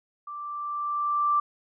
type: tone with level ramp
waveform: sine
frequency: 1174.7 Hz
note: D6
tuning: in tune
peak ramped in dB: -35 to -19 dBFS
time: 0.27-1.4 s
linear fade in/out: 5 ms
effects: none